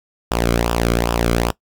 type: tone with flanger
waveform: sawtooth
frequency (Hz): 58.27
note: A#1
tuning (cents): 0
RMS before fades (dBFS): -18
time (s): 0.31-1.51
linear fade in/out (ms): 0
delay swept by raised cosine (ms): 0.47 to 1.13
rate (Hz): 2.5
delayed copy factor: -0.7
effects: noise-tail reverb RT60 0.1 s tail -20 dB re dry